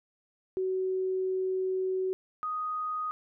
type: tone pair in turn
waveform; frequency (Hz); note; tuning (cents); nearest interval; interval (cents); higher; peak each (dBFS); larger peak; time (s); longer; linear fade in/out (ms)
sine; 375.2 / 1245.7; F#4 / D#6; +24 / +2; octave + major sixth; 2078; second; -27 / -30; first; 0.57-2.13 / 2.43-3.11; first; 0
effects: none